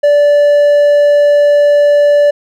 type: tone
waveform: triangle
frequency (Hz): 582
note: D5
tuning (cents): -16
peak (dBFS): -3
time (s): 0.03-2.31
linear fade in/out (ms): 10
effects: none